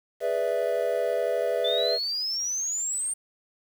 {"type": "chord", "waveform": "triangle", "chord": "E dominant seventh", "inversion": "first", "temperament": "equal", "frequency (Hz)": [415.3, 493.9, 587.3, 659.3], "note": ["G#4", "B4", "D5", "E5"], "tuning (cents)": [0, 0, 0, 0], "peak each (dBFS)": [-30, -26, -28, -26], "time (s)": [0.2, 1.99], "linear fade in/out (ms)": 50}
{"type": "exponential sweep", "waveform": "sine", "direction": "up", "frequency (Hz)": [3485, 8870], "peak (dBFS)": -26, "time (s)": [1.64, 3.14], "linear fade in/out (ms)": 10}
{"effects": ["8-bit"]}